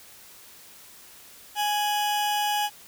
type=tone pair together; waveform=40% pulse; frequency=831.4 / 2960 Hz; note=G#5 / F#7; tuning=+2 / 0 cents; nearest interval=octave + minor seventh; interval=2198 cents; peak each=-23 / -31 dBFS; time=1.55-2.7 s; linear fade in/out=50 ms; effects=white hiss -49 dBFS RMS until 2.87 s